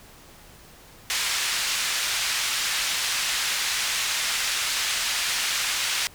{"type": "band-pass noise", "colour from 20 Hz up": "pink", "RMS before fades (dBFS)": -26, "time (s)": [1.1, 6.07], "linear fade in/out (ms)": 0, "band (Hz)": [1900, 8100], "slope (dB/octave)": 12, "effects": ["pink hiss -49 dBFS RMS until 6.14 s"]}